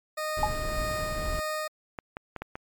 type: tone with tremolo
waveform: 20% pulse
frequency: 617 Hz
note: D#5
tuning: 15 cents flat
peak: -24 dBFS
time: 0.17-1.68 s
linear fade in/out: 10 ms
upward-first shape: sine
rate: 1.7 Hz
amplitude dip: 30%
type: noise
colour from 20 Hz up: brown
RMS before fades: -33 dBFS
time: 0.37-1.4 s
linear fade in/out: 5 ms
type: tone with exponential decay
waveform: sine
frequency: 847 Hz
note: G#5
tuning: 34 cents sharp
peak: -17 dBFS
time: 0.43-0.53 s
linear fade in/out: 2 ms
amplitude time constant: 21 ms
type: clicks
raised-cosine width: 0.5 ms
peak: -20 dBFS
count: 5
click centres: 1.988 / 2.169 / 2.363 / 2.42 / 2.555 s
effects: MP3 96 kbps